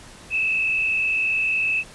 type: tone with frequency modulation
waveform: sine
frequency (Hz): 2602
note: E7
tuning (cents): -23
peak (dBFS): -19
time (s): 0.3-1.84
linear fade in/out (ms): 50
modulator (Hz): 39.8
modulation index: 1.8
effects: pink hiss -44 dBFS RMS until 1.94 s + resampled to 24000 Hz